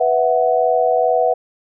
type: chord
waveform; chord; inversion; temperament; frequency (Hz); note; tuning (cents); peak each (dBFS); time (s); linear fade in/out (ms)
sine; B suspended fourth; none; just; 493.9 / 658.5 / 740.8; B4 / E5 / F#5; 0 / -2 / +2; -17; 0-1.34; 10
effects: none